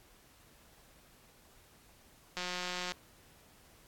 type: click train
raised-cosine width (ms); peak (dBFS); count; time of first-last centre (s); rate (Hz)
0.2; -20; 100; 2.37-2.92; 180
effects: pink hiss -62 dBFS RMS until 3.87 s + AAC 64 kbps